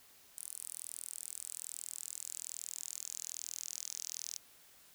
sawtooth tone with high-pass filter sweep, 41.2 Hz, E1, in tune, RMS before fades -45 dBFS, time 0.37-4.38 s, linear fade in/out 0 ms, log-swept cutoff 9400 to 6000 Hz, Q 3.9, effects white hiss -62 dBFS RMS until 4.94 s

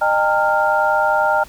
sine tone cluster, 612 / 800 / 910 / 1398 Hz, D#5 / G5 / A#5 / F6, -29 / +35 / -42 / +1 cents, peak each -19 dBFS, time 0.01-1.44 s, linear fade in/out 10 ms, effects pink hiss -43 dBFS RMS until 1.48 s

